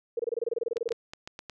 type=tone bursts; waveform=sine; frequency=466.2 Hz; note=A#4; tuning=in tune; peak=-25 dBFS; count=16; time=0.17-0.929 s; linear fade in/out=5 ms; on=24 ms; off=25 ms
type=clicks; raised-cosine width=0.2 ms; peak=-22 dBFS; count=7; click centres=0.769 / 0.89 / 0.92 / 1.135 / 1.275 / 1.391 / 1.497 s
effects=none